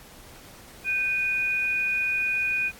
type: tone pair together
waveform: sine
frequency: 1553.5 / 2466 Hz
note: G6 / D#7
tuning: -16 / -16 cents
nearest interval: minor sixth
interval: 800 cents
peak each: -33 / -23 dBFS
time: 0.84-2.72 s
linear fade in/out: 50 ms
effects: pink hiss -48 dBFS RMS until 2.79 s + AAC 64 kbps